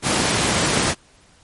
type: high-pass noise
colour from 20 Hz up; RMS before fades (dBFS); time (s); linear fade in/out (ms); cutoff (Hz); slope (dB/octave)
pink; -19; 0.02-0.95; 50; 110; 12
effects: pink hiss -53 dBFS RMS until 1.43 s + MP3 48 kbps